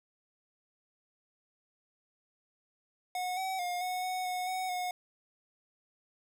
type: tone with pitch steps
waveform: square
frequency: 729 / 759 / 712 / 733 / 739 / 730 / 745 / 725 Hz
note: F#5 / F#5 / F5 / F#5 / F#5 / F#5 / F#5 / F#5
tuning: -26 / +44 / +33 / -16 / -2 / -24 / +12 / -35 cents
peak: -33 dBFS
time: 3.15-4.91 s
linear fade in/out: 2 ms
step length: 220 ms
effects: 12-bit

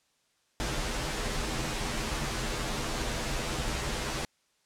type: noise with comb filter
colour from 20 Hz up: pink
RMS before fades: -32 dBFS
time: 0.6-4.25 s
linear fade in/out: 0 ms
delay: 11 ms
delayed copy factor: -0.9
effects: white hiss -71 dBFS RMS until 4.65 s + low-pass 8000 Hz 12 dB/octave

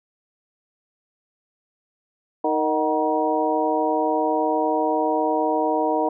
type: tone cluster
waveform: sine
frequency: 313 / 463.8 / 620 / 752 / 952 Hz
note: D#4 / A#4 / D#5 / F#5 / A#5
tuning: +10 / -9 / -6 / +28 / +36 cents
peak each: -25 dBFS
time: 2.44-6.09 s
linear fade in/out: 5 ms
effects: none

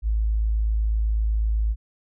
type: tone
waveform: sine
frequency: 54 Hz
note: A1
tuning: 32 cents flat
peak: -19 dBFS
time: 0.02-1.76 s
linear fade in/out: 50 ms
effects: none

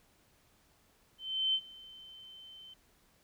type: tone with ADSR envelope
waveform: sine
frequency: 3084 Hz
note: G7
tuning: 29 cents flat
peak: -26 dBFS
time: 1.18-2.74 s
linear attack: 360 ms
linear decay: 62 ms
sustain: -23 dB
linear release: 7 ms
effects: pink hiss -68 dBFS RMS until 3.23 s

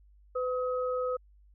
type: tone pair together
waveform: sine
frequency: 504 / 1270 Hz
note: B4 / D#6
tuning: +35 / +35 cents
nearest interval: octave + major third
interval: 1600 cents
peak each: -29 / -35 dBFS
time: 0.35-1.17 s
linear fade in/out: 10 ms
effects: added 50 Hz sine -56 dBFS peak until 1.54 s

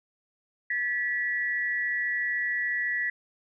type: tone pair together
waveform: sine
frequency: 1731.2 / 1945 Hz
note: A6 / B6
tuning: -29 / -27 cents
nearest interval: major second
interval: 202 cents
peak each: -31 / -27 dBFS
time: 0.7-3.1 s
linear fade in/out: 5 ms
effects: none

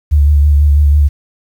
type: tone with vibrato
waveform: sine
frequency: 72.9 Hz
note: D2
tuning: 12 cents flat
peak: -5 dBFS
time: 0.11-1.09 s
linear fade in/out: 20 ms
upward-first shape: sine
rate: 6.1 Hz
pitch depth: 40 cents each way
effects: 7-bit

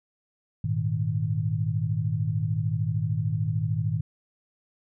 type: chord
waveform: sine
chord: Ab suspended second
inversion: none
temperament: equal with one note detuned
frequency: 103.23 / 116.54 / 155.56 Hz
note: Ab2 / Bb2 / Eb3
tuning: -10 / 0 / 0 cents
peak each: -28 dBFS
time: 0.64-4.01 s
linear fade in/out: 5 ms
effects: none

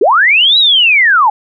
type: linear two-way sweep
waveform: sine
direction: up then down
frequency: 329.6 to 3951 to 797 Hz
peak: -5 dBFS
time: 0.01-1.3 s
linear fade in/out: 5 ms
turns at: 0.58 s
effects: none

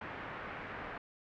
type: low-pass noise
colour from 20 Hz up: white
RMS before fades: -44 dBFS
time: 0.01-0.98 s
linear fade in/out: 5 ms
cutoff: 2000 Hz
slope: 24 dB/octave
effects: none

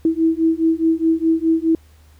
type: beating tone pair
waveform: sine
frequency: 322.8 / 327.6 Hz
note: E4 / E4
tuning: -36 / -11 cents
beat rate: 4.8 Hz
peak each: -17 dBFS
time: 0.05-1.75 s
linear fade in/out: 2 ms
effects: added 76 Hz sine -46 dBFS peak until 2.19 s + pink hiss -56 dBFS RMS until 2.19 s

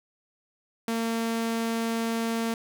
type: tone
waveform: sawtooth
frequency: 228.2 Hz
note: A#3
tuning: 37 cents flat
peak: -22 dBFS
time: 0.88-2.54 s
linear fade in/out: 2 ms
effects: none

